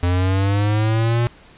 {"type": "linear sweep", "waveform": "square", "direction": "up", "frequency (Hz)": [87.31, 120], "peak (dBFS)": -16, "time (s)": [0.03, 1.27], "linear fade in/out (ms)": 0, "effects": ["pink hiss -47 dBFS RMS until 1.57 s", "resampled to 8000 Hz"]}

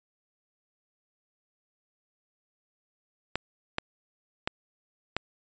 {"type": "clicks", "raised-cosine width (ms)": 0.3, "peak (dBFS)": -11, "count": 4, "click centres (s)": [3.356, 3.784, 4.475, 5.166], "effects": ["resampled to 16000 Hz"]}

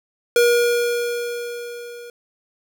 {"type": "tone with level ramp", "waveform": "square", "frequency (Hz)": 477.8, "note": "A#4", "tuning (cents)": 43, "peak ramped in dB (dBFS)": [-12, -36], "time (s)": [0.36, 2.1], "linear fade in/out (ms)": 2, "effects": []}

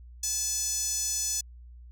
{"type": "tone with high-pass filter", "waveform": "sawtooth", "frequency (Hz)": 864, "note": "A5", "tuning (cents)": -32, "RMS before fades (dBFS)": -30, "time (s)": [0.23, 1.41], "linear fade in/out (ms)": 5, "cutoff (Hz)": 6400, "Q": 4.6, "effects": ["added 60 Hz sine -45 dBFS peak until 1.91 s"]}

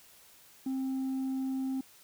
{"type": "tone with tanh clipping", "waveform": "triangle", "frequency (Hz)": 264.4, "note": "C4", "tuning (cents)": 18, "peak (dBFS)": -31, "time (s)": [0.66, 1.81], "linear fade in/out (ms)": 5, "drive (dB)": 7, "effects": ["white hiss -58 dBFS RMS until 2.03 s"]}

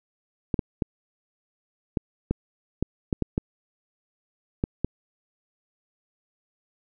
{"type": "clicks", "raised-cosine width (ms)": 3, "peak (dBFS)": -10, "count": 11, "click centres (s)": [0.542, 0.592, 0.822, 1.972, 2.31, 2.826, 3.128, 3.223, 3.379, 4.639, 4.846], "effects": []}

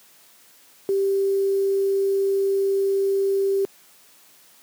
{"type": "tone with quantisation", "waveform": "sine", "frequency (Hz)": 392, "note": "G4", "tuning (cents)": 0, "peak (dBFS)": -18, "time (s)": [0.89, 3.65], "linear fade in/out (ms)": 0, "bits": 7, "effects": ["white hiss -53 dBFS RMS until 4.62 s", "high-pass 150 Hz 12 dB/octave"]}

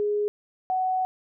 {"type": "tone pair in turn", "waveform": "sine", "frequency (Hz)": [415.3, 746], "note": ["G#4", "F#5"], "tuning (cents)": [0, 14], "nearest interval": "minor seventh", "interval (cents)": 1014, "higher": "second", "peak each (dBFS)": -22, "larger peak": "neither", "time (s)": [[0, 0.28], [0.7, 1.05]], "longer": "second", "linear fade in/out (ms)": 0, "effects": []}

